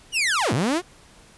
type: linear two-way sweep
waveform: sawtooth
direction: down then up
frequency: 3000 to 99.5 to 379 Hz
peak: -16 dBFS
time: 0.12-0.82 s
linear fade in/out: 50 ms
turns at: 0.53 s
effects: pink hiss -51 dBFS RMS until 1.37 s + resampled to 24000 Hz